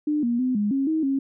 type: tone with pitch steps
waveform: sine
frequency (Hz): 299.6 / 237.4 / 254.9 / 206.8 / 272 / 316.6 / 272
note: D4 / A#3 / C4 / G#3 / C#4 / D#4 / C#4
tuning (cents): +35 / +32 / -45 / -7 / -33 / +30 / -33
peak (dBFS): -20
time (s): 0.07-1.19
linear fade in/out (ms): 5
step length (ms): 160
effects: none